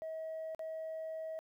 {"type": "tone with dropouts", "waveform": "sine", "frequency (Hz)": 640, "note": "D#5", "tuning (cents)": 49, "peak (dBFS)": -37, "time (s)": [0.02, 1.39], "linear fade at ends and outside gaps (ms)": 0, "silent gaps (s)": [0.548, 0.593], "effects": ["tanh soft clip ceiling -37 dBFS", "12-bit"]}